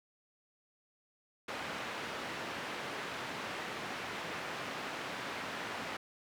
white band-pass noise, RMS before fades -41 dBFS, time 1.48-5.97 s, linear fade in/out 5 ms, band 130 to 2100 Hz, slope 12 dB/octave, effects none

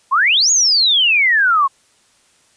sine exponential two-way sweep, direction up then down, 987.8 to 6870 to 1059 Hz, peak -10 dBFS, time 0.11-1.68 s, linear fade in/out 20 ms, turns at 0.51 s, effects white hiss -55 dBFS RMS until 2.56 s + resampled to 22050 Hz

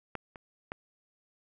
clicks, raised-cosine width 0.5 ms, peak -20 / -30 / -21 dBFS, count 3, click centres 0.153 / 0.358 / 0.719 s, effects none

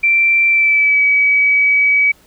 sine tone with pitch glide, 2349 to 2277 Hz, D7 to C#7, 0 to +46 cents, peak -9 dBFS, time 0.03-2.12 s, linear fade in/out 10 ms, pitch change -54 cents, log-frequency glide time 0.48-1.03 s, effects pink hiss -50 dBFS RMS until 2.26 s

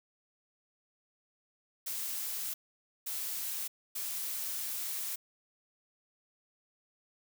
blue noise bursts at uneven times, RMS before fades -37 dBFS, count 3, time 1.86-2.54 / 3.06-3.68 / 3.95-5.16 s, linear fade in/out 10 ms, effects none

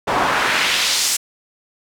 pink noise with band-pass filter sweep, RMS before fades -18 dBFS, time 0.07-1.17 s, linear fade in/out 10 ms, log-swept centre 690 to 7900 Hz, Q 1.2, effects none

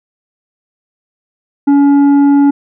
sine tone with tanh clipping, 282.8 Hz, C#4, 35 cents sharp, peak -6 dBFS, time 1.67-2.51 s, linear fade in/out 10 ms, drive 7 dB, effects none

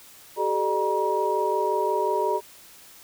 sine tone cluster, 383.3 / 428.9 / 602 / 952 Hz, G4 / A4 / D5 / A#5, -39 / -44 / +43 / +36 cents, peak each -27 / -27 / -29 / -25 dBFS, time 0.36-2.41 s, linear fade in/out 50 ms, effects white hiss -49 dBFS RMS until 3.03 s

